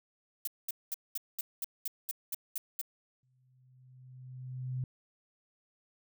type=noise bursts; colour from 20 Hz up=violet; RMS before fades=-35 dBFS; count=11; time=0.45-2.814 s; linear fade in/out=2 ms; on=24 ms; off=210 ms
type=tone with exponential growth; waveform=sine; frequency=128 Hz; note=C3; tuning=38 cents flat; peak=-31 dBFS; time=3.23-4.84 s; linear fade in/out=2 ms; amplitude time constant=350 ms
effects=none